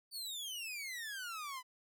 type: exponential sweep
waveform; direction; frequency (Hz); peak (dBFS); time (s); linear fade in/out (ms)
sawtooth; down; 4600 to 987.8; -38; 0.11-1.63; 50
effects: none